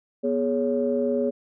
sine tone cluster, 244.2 / 417.4 / 559 Hz, B3 / G#4 / C#5, -19 / +9 / +14 cents, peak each -25 dBFS, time 0.23-1.31 s, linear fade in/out 20 ms, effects tanh soft clip ceiling -11 dBFS

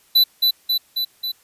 square tone with echo, 3985 Hz, B7, 15 cents sharp, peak -11 dBFS, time 0.15-0.24 s, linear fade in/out 10 ms, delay 270 ms, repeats 4, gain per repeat -3 dB, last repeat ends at 1.32 s, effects white hiss -56 dBFS RMS until 1.43 s + resampled to 32000 Hz

